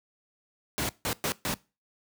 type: noise bursts at uneven times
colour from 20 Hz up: pink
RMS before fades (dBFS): -29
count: 4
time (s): 0.78-0.89 / 1.05-1.13 / 1.24-1.32 / 1.45-1.54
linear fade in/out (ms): 0
effects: noise-tail reverb RT60 0.3 s tail -22 dB re dry + high-pass 80 Hz 12 dB/octave